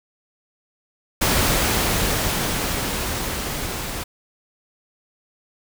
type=noise with level ramp; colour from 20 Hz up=pink; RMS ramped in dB=-18 to -29 dBFS; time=1.21-4.04 s; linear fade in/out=10 ms; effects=none